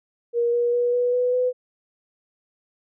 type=tone with pitch steps; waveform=sine; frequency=473.1 / 478.6 / 484.2 / 489.8 / 495.5 / 501.2 Hz; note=A#4 / A#4 / B4 / B4 / B4 / B4; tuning=+26 / +46 / -34 / -14 / +6 / +25 cents; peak=-18 dBFS; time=0.33-1.53 s; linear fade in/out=50 ms; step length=200 ms; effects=none